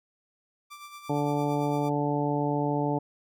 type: tone with tremolo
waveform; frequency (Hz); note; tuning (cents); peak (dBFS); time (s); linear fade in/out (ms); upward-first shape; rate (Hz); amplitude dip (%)
sawtooth; 1174.7; D6; 0; -37; 0.7-1.9; 20; sine; 8.8; 55
type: harmonic tone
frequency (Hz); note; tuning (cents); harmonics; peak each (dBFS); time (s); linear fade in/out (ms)
145.6; D3; -15; 1 / 2 / 3 / 4 / 5 / 6; -30 / -29 / -32 / -34 / -35 / -32; 1.09-2.99; 10
effects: none